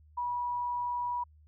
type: tone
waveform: sine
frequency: 972 Hz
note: B5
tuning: 28 cents flat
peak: -30 dBFS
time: 0.17-1.24 s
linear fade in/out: 10 ms
effects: added 76 Hz sine -56 dBFS peak until 1.47 s